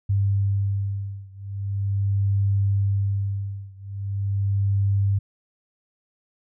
sine beating tone pair, 99.1 / 99.51 Hz, G2 / G2, +19 / +26 cents, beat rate 0.41 Hz, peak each -23 / -24 dBFS, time 0.09-5.19 s, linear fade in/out 10 ms, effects none

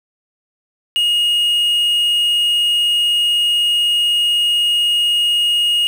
triangle tone with quantisation, 2868 Hz, F7, 45 cents sharp, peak -11 dBFS, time 0.96-5.87 s, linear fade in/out 0 ms, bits 6, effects none

